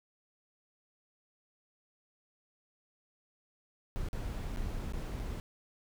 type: noise with dropouts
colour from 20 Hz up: brown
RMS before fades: -37 dBFS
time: 3.96-5.4 s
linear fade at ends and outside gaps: 0 ms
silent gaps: 4.086-4.131 / 4.561-4.572 / 4.923-4.935 / 5.194-5.199 s
effects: none